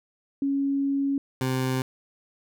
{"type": "tone pair in turn", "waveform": ["sine", "20% pulse"], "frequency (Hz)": [277.2, 129.92], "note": ["C#4", "C3"], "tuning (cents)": [0, -12], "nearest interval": "octave + minor second", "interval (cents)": 1312, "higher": "first", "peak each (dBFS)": [-22, -19], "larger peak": "second", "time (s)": [[0.42, 1.18], [1.41, 1.82]], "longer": "first", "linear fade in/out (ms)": 2, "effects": []}